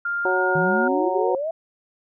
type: tone with pitch glide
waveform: sine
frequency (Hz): 1400 to 1422.8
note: F6 to F6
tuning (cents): +4 to +32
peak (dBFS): -22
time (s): 0.05-0.88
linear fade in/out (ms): 5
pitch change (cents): +28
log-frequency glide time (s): 0.22-0.37
type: harmonic tone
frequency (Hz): 185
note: F#3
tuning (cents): 0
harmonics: 2 / 3 / 4 / 5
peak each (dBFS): -23 / -25 / -26 / -27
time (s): 0.25-1.35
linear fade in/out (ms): 2
type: exponential sweep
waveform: sine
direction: up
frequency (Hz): 153.8 to 673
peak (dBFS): -23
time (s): 0.55-1.51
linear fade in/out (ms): 5
effects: none